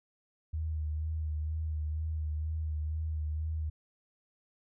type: tone with vibrato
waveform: sine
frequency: 77.78 Hz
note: D#2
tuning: in tune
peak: -31 dBFS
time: 0.53-3.7 s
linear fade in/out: 10 ms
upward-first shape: sine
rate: 2.1 Hz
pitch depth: 34 cents each way
effects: none